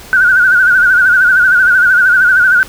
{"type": "tone with vibrato", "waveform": "sine", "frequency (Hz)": 1483, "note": "F#6", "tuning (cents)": 4, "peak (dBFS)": -5, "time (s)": [0.13, 2.63], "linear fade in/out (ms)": 0, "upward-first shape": "sine", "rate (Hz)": 13, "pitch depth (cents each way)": 82, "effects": ["pink hiss -33 dBFS RMS until 2.68 s"]}